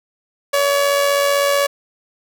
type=tone with amplitude modulation; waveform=sawtooth; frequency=566 Hz; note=C#5; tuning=36 cents sharp; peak=-8 dBFS; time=0.53-1.67 s; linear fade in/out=10 ms; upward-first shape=sine; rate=95.8 Hz; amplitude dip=45%; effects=none